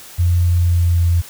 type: tone with pitch glide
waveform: sine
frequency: 87.31 to 85.71 Hz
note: F2 to F2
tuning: 0 to -32 cents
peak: -11 dBFS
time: 0.18-1.22 s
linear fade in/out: 20 ms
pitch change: -32 cents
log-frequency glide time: 0.56-0.99 s
effects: white hiss -38 dBFS RMS until 1.29 s